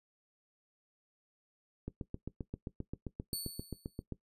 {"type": "click train", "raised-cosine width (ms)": 3, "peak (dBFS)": -26, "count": 18, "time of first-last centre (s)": [1.88, 4.123], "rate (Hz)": 7.58}
{"type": "tone with exponential decay", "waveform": "5% pulse", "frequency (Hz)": 4457, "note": "C#8", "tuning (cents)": 9, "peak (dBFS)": -26, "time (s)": [3.33, 4.02], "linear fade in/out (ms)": 2, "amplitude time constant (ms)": 150}
{"effects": ["noise-tail reverb RT60 0.1 s tail -17 dB re dry", "resampled to 32000 Hz"]}